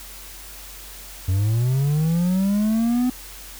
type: linear sweep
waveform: triangle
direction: up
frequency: 90.2 to 254 Hz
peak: -15 dBFS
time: 1.28-3.1 s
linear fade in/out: 5 ms
effects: added 46 Hz sine -42 dBFS peak until 3.59 s + white hiss -40 dBFS RMS until 3.59 s